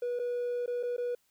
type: tone with dropouts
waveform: triangle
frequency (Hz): 486.3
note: B4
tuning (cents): -27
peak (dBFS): -27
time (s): 0.02-1.15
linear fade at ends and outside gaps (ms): 5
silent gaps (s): 0.191-0.196 / 0.661-0.677 / 0.829-0.833 / 0.966-0.98
effects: tanh soft clip ceiling -25 dBFS + white hiss -72 dBFS RMS until 1.3 s